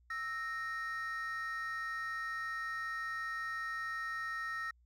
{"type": "tone pair together", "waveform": "triangle", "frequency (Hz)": [1312, 1857.2], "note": ["E6", "A#6"], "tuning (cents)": [-9, -7], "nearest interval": "tritone", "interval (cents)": 602, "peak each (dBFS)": [-38, -36], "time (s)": [0.1, 4.71], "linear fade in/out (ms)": 5, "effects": ["tanh soft clip ceiling -31 dBFS", "added 60 Hz sine -64 dBFS peak until 4.85 s"]}